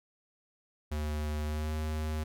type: tone with pitch glide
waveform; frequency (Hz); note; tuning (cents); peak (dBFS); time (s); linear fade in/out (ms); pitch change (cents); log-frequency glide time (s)
square; 75.5 to 77.49; D2 to D#2; +48 to -7; -32; 0.91-2.24; 10; +45; 1.44-1.73
effects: none